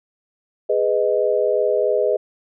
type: chord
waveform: sine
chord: G# minor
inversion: none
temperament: just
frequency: 415.3 / 498.4 / 623 Hz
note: G#4 / B4 / D#5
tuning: 0 / +16 / +2 cents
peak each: -20 dBFS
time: 0.69-2.17 s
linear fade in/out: 10 ms
effects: none